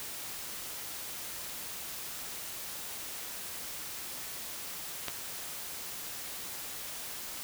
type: clicks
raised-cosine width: 0.2 ms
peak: -16 / -26 dBFS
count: 2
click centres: 5.083 / 5.099 s
effects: white hiss -41 dBFS RMS until 7.43 s